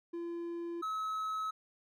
triangle tone pair in turn, 341 / 1287.4 Hz, F4 / E6, -41 / -41 cents, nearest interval octave + major seventh, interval 2300 cents, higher second, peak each -35 / -32 dBFS, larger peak second, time 0.13-0.82 / 0.82-1.51 s, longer neither, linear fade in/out 10 ms, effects none

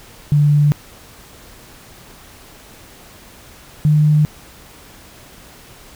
sine tone pair in turn, 146.83 / 151.05 Hz, D3 / D3, 0 / +49 cents, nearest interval unison, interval 49 cents, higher second, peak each -9 dBFS, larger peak neither, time 0.32-0.72 / 3.85-4.25 s, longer neither, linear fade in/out 0 ms, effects pink hiss -42 dBFS RMS until 5.95 s

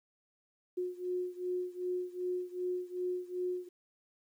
sine beating tone pair, 360.7 / 363.3 Hz, F#4 / F#4, -44 / -32 cents, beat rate 2.6 Hz, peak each -36 / -38 dBFS, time 0.77-3.69 s, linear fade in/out 10 ms, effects 11-bit

